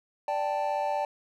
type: chord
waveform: triangle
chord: D suspended fourth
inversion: none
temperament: equal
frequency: 587.3 / 784 / 880 Hz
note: D5 / G5 / A5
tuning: 0 / 0 / 0 cents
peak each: -29 dBFS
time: 0.28-1.05 s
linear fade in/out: 2 ms
effects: none